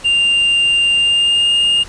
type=tone with pitch glide; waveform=triangle; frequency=2794 to 2828 Hz; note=F7 to F7; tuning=0 to +21 cents; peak=-9 dBFS; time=0.04-1.84 s; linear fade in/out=20 ms; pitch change=+21 cents; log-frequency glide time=0.95-1.52 s; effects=pink hiss -36 dBFS RMS until 1.88 s + resampled to 22050 Hz